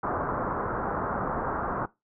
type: low-pass noise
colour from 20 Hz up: white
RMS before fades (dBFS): -30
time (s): 0.03-1.86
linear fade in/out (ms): 5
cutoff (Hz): 1400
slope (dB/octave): 48
effects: noise-tail reverb RT60 0.2 s tail -19 dB re dry